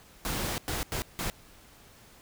pink noise bursts at uneven times, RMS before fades -32 dBFS, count 4, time 0.25-0.58 / 0.68-0.83 / 0.92-1.02 / 1.19-1.3 s, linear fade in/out 0 ms, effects pink hiss -55 dBFS RMS until 2.21 s

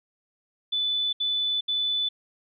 sine tone bursts, 3491 Hz, A7, 14 cents flat, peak -23 dBFS, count 3, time 0.72-2.09 s, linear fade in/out 10 ms, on 410 ms, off 70 ms, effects none

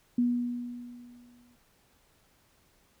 sine tone with exponential decay, 242.6 Hz, B3, 31 cents flat, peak -21 dBFS, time 0.18-1.56 s, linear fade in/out 5 ms, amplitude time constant 300 ms, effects pink hiss -66 dBFS RMS until 3 s

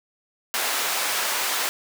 pink high-pass noise, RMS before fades -25 dBFS, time 0.54-1.69 s, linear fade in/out 0 ms, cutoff 790 Hz, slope 12 dB/octave, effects none

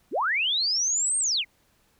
sine linear two-way sweep, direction up then down, 187.9 to 8710 to 1920 Hz, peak -22 dBFS, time 0.11-1.45 s, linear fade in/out 50 ms, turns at 1.18 s, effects pink hiss -65 dBFS RMS until 1.99 s

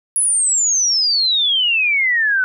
sine exponential sweep, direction down, 10570 to 1480 Hz, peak -13 dBFS, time 0.16-2.44 s, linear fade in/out 0 ms, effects none

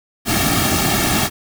pink noise with comb filter, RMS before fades -17 dBFS, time 0.25-1.3 s, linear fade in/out 50 ms, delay 2 ms, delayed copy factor -0.8, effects none

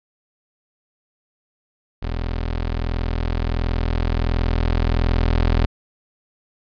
25% pulse tone with level ramp, 41.41 Hz, E1, 9 cents sharp, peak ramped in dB -19 to -11 dBFS, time 2.02-5.66 s, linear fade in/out 10 ms, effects resampled to 11025 Hz

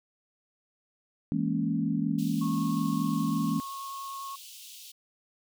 sine chord, A# half-diminished seventh, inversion second, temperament equal, 164.81 / 207.7 / 233.1 / 277.2 Hz, E3 / G#3 / A#3 / C#4, 0 / 0 / 0 / 0 cents, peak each -31 dBFS, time 1.32-3.6 s, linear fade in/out 0 ms
pink high-pass noise, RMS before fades -47 dBFS, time 2.18-4.92 s, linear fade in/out 10 ms, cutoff 2800 Hz, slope 48 dB/octave
sine tone with vibrato, 1094 Hz, C#6, 23 cents flat, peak -36 dBFS, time 2.41-4.36 s, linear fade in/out 10 ms, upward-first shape triangle, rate 10 Hz, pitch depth 11 cents each way
effects none

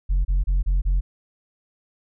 sine tone bursts, 45.03 Hz, F#1, 46 cents flat, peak -14 dBFS, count 5, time 0.09-1.01 s, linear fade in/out 20 ms, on 160 ms, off 30 ms, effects tanh soft clip ceiling -16 dBFS

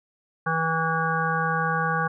harmonic tone, 162.5 Hz, E3, 24 cents flat, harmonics 1 / 3 / 5 / 7 / 9 / 10, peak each -28 / -32 / -29 / -27 / -28 / -31 dBFS, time 0.46-2.08 s, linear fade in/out 10 ms, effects none

